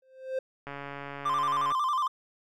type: tone with exponential growth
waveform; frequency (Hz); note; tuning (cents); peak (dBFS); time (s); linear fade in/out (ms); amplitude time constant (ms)
triangle; 523.3; C5; 0; -23; 0.02-0.39; 5; 80
type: click train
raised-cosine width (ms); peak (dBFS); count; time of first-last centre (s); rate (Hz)
0.5; -24; 149; 0.67-1.72; 141
type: tone with vibrato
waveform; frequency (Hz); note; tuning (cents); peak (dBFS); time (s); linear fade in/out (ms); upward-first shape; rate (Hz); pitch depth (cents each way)
triangle; 1108.7; C#6; 0; -23; 1.25-2.08; 10; square; 11; 110
effects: none